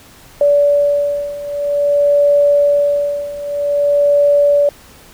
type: beating tone pair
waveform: sine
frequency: 576 / 576.51 Hz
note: D5 / D5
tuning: -34 / -32 cents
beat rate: 0.51 Hz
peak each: -15 / -12 dBFS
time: 0.41-4.69 s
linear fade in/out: 2 ms
effects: pink hiss -42 dBFS RMS until 5.13 s